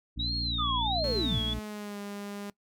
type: harmonic tone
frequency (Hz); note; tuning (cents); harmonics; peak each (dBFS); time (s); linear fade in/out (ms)
58.27; A#1; 0; 1 / 2 / 3 / 4 / 5; -34 / -39 / -45 / -42 / -43; 0.16-1.6; 20
type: tone with vibrato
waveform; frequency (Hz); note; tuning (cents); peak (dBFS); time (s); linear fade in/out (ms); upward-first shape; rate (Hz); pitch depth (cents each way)
sine; 3761; A#7; +15; -30; 0.19-1.54; 10; sine; 1.4; 220
type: linear sweep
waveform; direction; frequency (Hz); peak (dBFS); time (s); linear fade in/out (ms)
sine; down; 1272 to 66.8; -29; 0.58-1.4; 20
type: tone with pitch glide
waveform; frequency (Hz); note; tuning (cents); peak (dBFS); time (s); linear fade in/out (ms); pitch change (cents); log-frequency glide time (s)
sawtooth; 220 to 202.9; A3 to G#3; 0 to -40; -33; 1.04-2.5; 0; -140; 1.37-1.99
effects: noise-tail reverb RT60 0.1 s tail -21 dB re dry